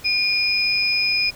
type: tone pair together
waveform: sine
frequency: 2425 / 5052 Hz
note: D#7 / D#8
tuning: -45 / +26 cents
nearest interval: octave + minor second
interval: 1271 cents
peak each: -20 dBFS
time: 0.04-1.31 s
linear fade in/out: 20 ms
effects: pink hiss -43 dBFS RMS until 1.35 s